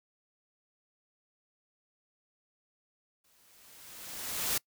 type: noise with exponential growth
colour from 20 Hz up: white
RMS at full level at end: -29 dBFS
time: 3.24-4.58 s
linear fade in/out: 5 ms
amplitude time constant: 290 ms
effects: noise-tail reverb RT60 0.1 s tail -25 dB re dry